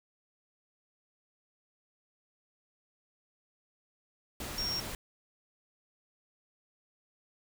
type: tone in noise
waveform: sine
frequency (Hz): 5550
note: F8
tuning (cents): -12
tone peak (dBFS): -32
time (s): 4.58-4.8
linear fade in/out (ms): 2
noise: pink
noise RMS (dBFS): -40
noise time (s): 4.4-4.95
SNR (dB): +5
effects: none